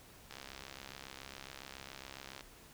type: click train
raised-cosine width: 0.2 ms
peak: -29 dBFS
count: 142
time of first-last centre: 0.31-2.408 s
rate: 67.2 Hz
effects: pink hiss -58 dBFS RMS until 2.73 s